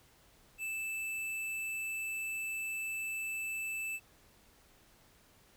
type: tone with hard clipping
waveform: sine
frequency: 2637 Hz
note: E7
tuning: in tune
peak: -37 dBFS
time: 0.58-4 s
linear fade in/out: 50 ms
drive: 13 dB
effects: pink hiss -64 dBFS RMS until 5.56 s